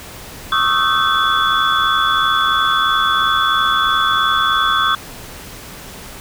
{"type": "tone cluster", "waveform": "sine", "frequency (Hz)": [1106, 1235, 1318, 1538, 3430], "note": ["C#6", "D#6", "E6", "G6", "A7"], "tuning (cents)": [-4, -13, -1, -33, -45], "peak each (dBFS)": -19, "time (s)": [0.52, 4.95], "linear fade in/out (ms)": 2, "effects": ["pink hiss -34 dBFS RMS until 6.2 s"]}